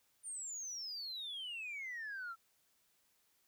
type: exponential sweep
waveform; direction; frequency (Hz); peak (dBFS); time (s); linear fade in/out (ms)
sine; down; 9170 to 1318; -40; 0.23-2.36; 50
effects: tanh soft clip ceiling -39 dBFS + white hiss -75 dBFS RMS until 3.47 s